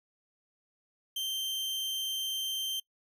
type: tone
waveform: 40% pulse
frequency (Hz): 3136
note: G7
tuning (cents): 0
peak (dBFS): -31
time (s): 1.16-2.8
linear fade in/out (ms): 5
effects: noise-tail reverb RT60 0.1 s tail -23 dB re dry